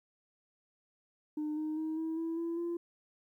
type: tone with pitch steps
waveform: sine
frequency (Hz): 303 / 309.2 / 315.5 / 321.9 / 328.5 / 335.2 / 342.1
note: D#4 / D#4 / D#4 / E4 / E4 / E4 / F4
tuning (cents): -46 / -11 / +24 / -41 / -6 / +29 / -36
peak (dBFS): -31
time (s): 1.37-2.77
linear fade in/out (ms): 5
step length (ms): 200
effects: tanh soft clip ceiling -31 dBFS + 12-bit